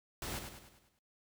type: noise with echo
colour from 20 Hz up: pink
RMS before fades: -41 dBFS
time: 0.22-0.39 s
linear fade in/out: 2 ms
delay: 100 ms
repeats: 6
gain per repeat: -6 dB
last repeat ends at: 0.99 s
effects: noise-tail reverb RT60 0.2 s tail -23 dB re dry